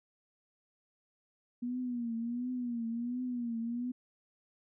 sine tone with vibrato, 240 Hz, B3, 49 cents flat, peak -33 dBFS, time 1.62-3.92 s, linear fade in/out 10 ms, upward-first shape triangle, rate 1.4 Hz, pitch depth 100 cents each way, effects none

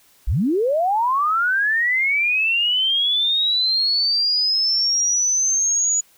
sine linear sweep, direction up, 32.04 to 6880 Hz, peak -16 dBFS, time 0.27-6.01 s, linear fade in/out 10 ms, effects white hiss -55 dBFS RMS until 6.17 s

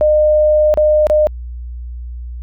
sine tone with dropouts, 608 Hz, D#5, 40 cents flat, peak -8 dBFS, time 0.01-1.27 s, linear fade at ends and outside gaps 0 ms, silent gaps 0.74-0.774 / 1.069-1.099 s, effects added 60 Hz sine -24 dBFS peak until 2.42 s

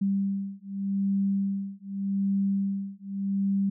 sine beating tone pair, 196.4 / 197.24 Hz, G3 / G3, +4 / +11 cents, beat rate 0.84 Hz, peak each -28 dBFS, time 0.01-3.7 s, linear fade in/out 10 ms, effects none

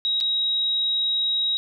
sine tone with dropouts, 3815 Hz, A#7, 39 cents sharp, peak -20 dBFS, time 0.05-1.57 s, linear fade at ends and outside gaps 0 ms, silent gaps 0.203-0.209 s, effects none

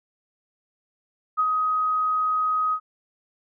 sine tone with ADSR envelope, 1258 Hz, D#6, 19 cents sharp, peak -17 dBFS, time 1.37-2.8 s, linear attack 26 ms, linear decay 50 ms, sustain -3 dB, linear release 70 ms, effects none

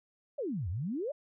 sine exponential two-way sweep, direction down then up, 622.3 to 79.2 to 622.3 Hz, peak -32 dBFS, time 0.38-1.12 s, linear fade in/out 10 ms, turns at 0.69 s, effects none

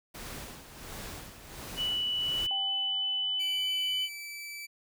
pink noise with tremolo, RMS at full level -41 dBFS, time 0.14-2.47 s, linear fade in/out 10 ms, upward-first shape sine, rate 1.4 Hz, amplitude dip 65%
sine tone with pitch glide, 2960 to 3001 Hz, F#7 to F#7, 0 to +24 cents, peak -28 dBFS, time 1.76-4.09 s, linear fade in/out 50 ms, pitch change +24 cents, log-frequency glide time 2.38-2.5 s
sine tone with exponential decay, 784 Hz, G5, in tune, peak -36 dBFS, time 2.51-4.26 s, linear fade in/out 0 ms, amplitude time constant 380 ms
sawtooth tone, 2315 Hz, D7, 25 cents flat, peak -36 dBFS, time 3.39-4.67 s, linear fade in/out 20 ms
effects none

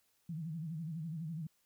sine tone with vibrato, 161.2 Hz, E3, 38 cents flat, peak -38 dBFS, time 0.29-1.47 s, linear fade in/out 5 ms, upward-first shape sine, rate 12 Hz, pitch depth 120 cents each way, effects white hiss -75 dBFS RMS until 1.65 s

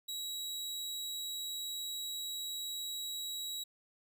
sawtooth tone, 3873 Hz, B7, 35 cents flat, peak -35 dBFS, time 0.08-3.64 s, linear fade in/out 10 ms, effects none

